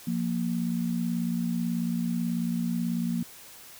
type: tone pair together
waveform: sine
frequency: 174.83 / 233.1 Hz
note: F3 / A#3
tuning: +2 / 0 cents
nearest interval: perfect fourth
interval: 498 cents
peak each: -29 / -28 dBFS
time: 0.07-3.23 s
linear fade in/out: 5 ms
effects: white hiss -48 dBFS RMS until 3.79 s